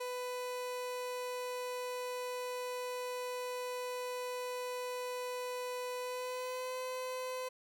30% pulse tone with pitch glide, 498 to 510.2 Hz, B4 to C5, +14 to -44 cents, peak -35 dBFS, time 0-7.49 s, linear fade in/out 10 ms, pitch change +42 cents, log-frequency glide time 5.98-6.76 s, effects 12-bit

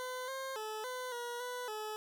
20% pulse tone with pitch steps, 507 / 532 / 432.5 / 505 / 479.6 / 494.6 / 429.2 Hz, B4 / C5 / A4 / B4 / A#4 / B4 / A4, +45 / +29 / -30 / +39 / +49 / +3 / -43 cents, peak -34 dBFS, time 0-1.96 s, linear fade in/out 0 ms, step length 280 ms, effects none

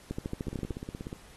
two click trains, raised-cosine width 3 ms, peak -24 / -20 dBFS, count 12 / 9, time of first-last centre 0.47-1.129 / 0.11-0.707 s, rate 16.7 / 13.4 Hz, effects pink hiss -55 dBFS RMS until 1.36 s + AAC 32 kbps

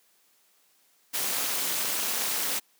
white noise with amplitude modulation, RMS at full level -25 dBFS, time 1.13-2.6 s, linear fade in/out 20 ms, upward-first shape sine, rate 248 Hz, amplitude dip 85%, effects white hiss -65 dBFS RMS until 2.79 s + high-pass 200 Hz 12 dB/octave

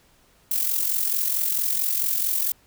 violet noise with amplitude modulation, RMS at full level -21 dBFS, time 0.51-2.52 s, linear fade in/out 5 ms, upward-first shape sine, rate 44.5 Hz, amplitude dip 60%, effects pink hiss -59 dBFS RMS until 2.66 s

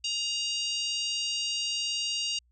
harmonic tone, 941 Hz, A#5, 16 cents sharp, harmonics 3 / 4 / 5 / 6 / 7 / 8 / 9, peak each -31 / -39 / -34 / -42 / -38 / -47 / -48 dBFS, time 0.04-2.39 s, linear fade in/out 5 ms, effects added 60 Hz sine -63 dBFS peak until 2.51 s

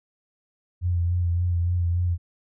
sine tone with vibrato, 87.31 Hz, F2, in tune, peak -20 dBFS, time 0.81-2.18 s, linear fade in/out 50 ms, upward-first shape sine, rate 3.5 Hz, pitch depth 33 cents each way, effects none

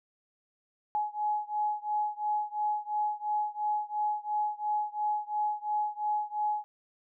sine beating tone pair, 841 / 843.9 Hz, G#5 / G#5, +22 / +27 cents, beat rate 2.9 Hz, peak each -31 / -32 dBFS, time 0.95-6.64 s, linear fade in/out 0 ms, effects none

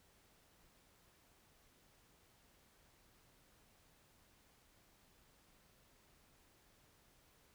silence, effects pink hiss -70 dBFS RMS until 7.54 s

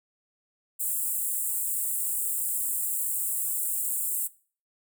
pink high-pass noise, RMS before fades -29 dBFS, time 0.79-4.28 s, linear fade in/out 20 ms, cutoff 7600 Hz, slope 96 dB/octave, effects noise-tail reverb RT60 0.4 s tail -19 dB re dry

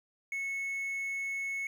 triangle tone with quantisation, 2198 Hz, C#7, 15 cents flat, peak -31 dBFS, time 0.32-1.67 s, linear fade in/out 2 ms, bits 10, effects none

